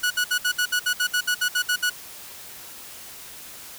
sawtooth tone bursts, 1467 Hz, F#6, 15 cents flat, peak -16 dBFS, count 14, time 0.03-1.9 s, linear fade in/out 10 ms, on 76 ms, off 62 ms, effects white hiss -41 dBFS RMS until 3.78 s

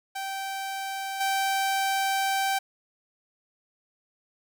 sawtooth tone with level steps, 778 Hz, G5, 13 cents flat, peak -27 / -20 dBFS, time 0.15-2.59 s, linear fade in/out 10 ms, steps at 1.2 s, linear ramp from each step 10 ms, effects none

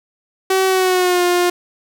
sawtooth tone with pitch glide, 379.8 to 354.4 Hz, F#4 to F4, +45 to +25 cents, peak -9 dBFS, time 0.5-1.5 s, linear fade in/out 5 ms, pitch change -120 cents, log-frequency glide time 0.66-1.23 s, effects none

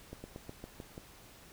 slowing click train, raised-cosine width 2 ms, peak -30 dBFS, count 7, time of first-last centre 0.13-0.979 s, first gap 110 ms, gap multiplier 1.1, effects pink hiss -56 dBFS RMS until 1.52 s

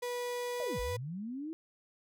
35% pulse tone with pitch glide, 488.3 to 492 Hz, B4 to B4, -20 to -7 cents, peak -33 dBFS, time 0.02-0.97 s, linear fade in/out 10 ms, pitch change +13 cents, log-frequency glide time 0.54-0.71 s
sine linear two-way sweep, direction down then up, 659.3 to 44.87 to 331.3 Hz, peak -37 dBFS, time 0.6-1.53 s, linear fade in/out 0 ms, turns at 0.8 s
effects none

